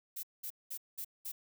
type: noise bursts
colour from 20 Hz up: violet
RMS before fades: -41 dBFS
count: 5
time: 0.16-1.32 s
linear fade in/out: 10 ms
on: 72 ms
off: 200 ms
effects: none